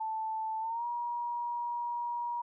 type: tone with pitch glide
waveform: sine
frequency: 880 to 954.1 Hz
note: A5 to A#5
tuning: 0 to +40 cents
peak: -32 dBFS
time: 0-2.42 s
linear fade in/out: 10 ms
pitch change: +140 cents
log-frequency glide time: 0.6-0.85 s
effects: none